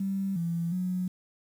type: tone with pitch steps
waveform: sine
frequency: 194.6 / 169 / 182.5 Hz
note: G3 / E3 / F#3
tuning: -12 / +43 / -24 cents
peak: -27 dBFS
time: 0-1.08 s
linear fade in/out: 5 ms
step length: 360 ms
effects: 9-bit

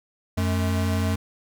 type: tone pair together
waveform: square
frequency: 91.26 / 215.3 Hz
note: F#2 / A3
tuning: -23 / -37 cents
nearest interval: octave + minor third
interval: 1486 cents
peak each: -23 / -28 dBFS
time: 0.37-1.16 s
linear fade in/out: 10 ms
effects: none

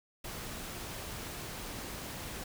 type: noise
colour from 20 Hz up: pink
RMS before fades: -42 dBFS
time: 0.24-2.44 s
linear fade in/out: 5 ms
effects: none

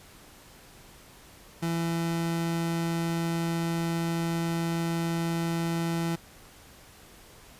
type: tone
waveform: 30% pulse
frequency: 167.1 Hz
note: E3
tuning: 24 cents sharp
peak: -24 dBFS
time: 1.62-6.16 s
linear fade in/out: 10 ms
effects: pink hiss -52 dBFS RMS until 7.59 s + resampled to 32000 Hz

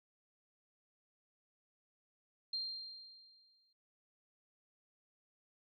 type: tone with exponential decay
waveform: sine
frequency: 4186 Hz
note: C8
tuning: in tune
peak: -35 dBFS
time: 2.53-3.73 s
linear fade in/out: 5 ms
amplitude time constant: 260 ms
effects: none

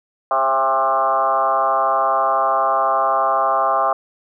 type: tone with frequency modulation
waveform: sine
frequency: 932.3 Hz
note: A#5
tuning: in tune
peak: -14 dBFS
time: 0.31-3.93 s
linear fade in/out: 2 ms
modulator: 132 Hz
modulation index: 2.6
effects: none

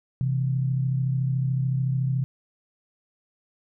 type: tone pair together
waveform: sine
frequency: 129.77 / 163.5 Hz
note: C3 / E3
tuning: -14 / -14 cents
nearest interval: major third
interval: 400 cents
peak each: -22 / -30 dBFS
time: 0.21-2.24 s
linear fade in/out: 0 ms
effects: none

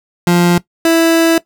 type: tone pair in turn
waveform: 30% pulse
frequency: 174.61 / 329.6 Hz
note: F3 / E4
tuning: 0 / 0 cents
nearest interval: major seventh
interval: 1100 cents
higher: second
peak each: -5 dBFS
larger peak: neither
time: 0.27-0.58 / 0.85-1.38 s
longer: second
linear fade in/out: 2 ms
effects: noise-tail reverb RT60 0.1 s tail -18 dB re dry

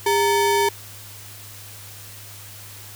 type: ring-modulated tone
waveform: square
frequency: 665 Hz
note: E5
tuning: 15 cents sharp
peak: -14 dBFS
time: 0.06-0.69 s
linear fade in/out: 5 ms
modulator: 261 Hz
effects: added 102 Hz sine -43 dBFS peak until 2.95 s + white hiss -41 dBFS RMS until 2.95 s

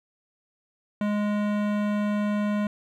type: tone with hard clipping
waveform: sine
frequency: 207.7 Hz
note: G#3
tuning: in tune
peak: -25 dBFS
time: 1.01-2.67 s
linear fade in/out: 2 ms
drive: 18 dB
effects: none

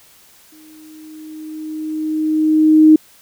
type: tone with exponential growth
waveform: sine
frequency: 311.1 Hz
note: D#4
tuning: in tune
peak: -3 dBFS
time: 0.52-2.96 s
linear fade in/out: 5 ms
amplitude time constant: 530 ms
effects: white hiss -48 dBFS RMS until 3.21 s

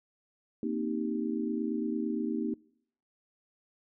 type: chord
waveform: sine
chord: C minor seventh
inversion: third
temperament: equal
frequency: 233.1 / 261.6 / 311.1 / 392 Hz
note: Bb3 / C4 / Eb4 / G4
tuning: 0 / 0 / 0 / 0 cents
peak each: -33 / -37 / -34 / -38 dBFS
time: 0.63-2.54 s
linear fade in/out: 2 ms
effects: noise-tail reverb RT60 0.7 s tail -25 dB re dry

